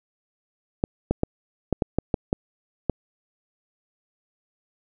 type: clicks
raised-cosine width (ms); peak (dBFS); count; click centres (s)
2; -7; 9; 0.839 / 1.11 / 1.234 / 1.727 / 1.822 / 1.986 / 2.142 / 2.329 / 2.897
effects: none